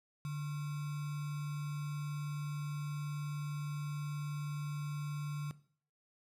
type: tone with sample-and-hold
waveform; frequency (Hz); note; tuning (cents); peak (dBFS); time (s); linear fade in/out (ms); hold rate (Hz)
sine; 146.83; D3; 0; -36; 0.25-5.51; 0; 1225
effects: noise-tail reverb RT60 0.5 s tail -17 dB re dry + resampled to 32000 Hz